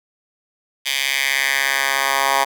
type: tone with high-pass filter sweep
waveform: 10% pulse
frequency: 136.7 Hz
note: C#3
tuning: 24 cents flat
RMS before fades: -19 dBFS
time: 0.85-2.45 s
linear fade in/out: 20 ms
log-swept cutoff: 2800 to 970 Hz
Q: 2.3
effects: none